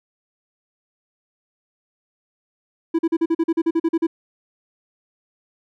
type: tone bursts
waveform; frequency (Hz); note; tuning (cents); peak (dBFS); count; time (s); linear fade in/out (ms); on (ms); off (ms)
triangle; 329.6; E4; 0; -13; 13; 2.94-4.069; 10; 49; 41
effects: none